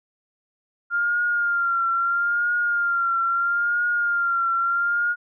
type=tone with vibrato; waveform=sine; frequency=1396.9 Hz; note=F6; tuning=in tune; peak=-19 dBFS; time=0.9-5.16 s; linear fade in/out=50 ms; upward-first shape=triangle; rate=0.76 Hz; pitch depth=49 cents each way; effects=none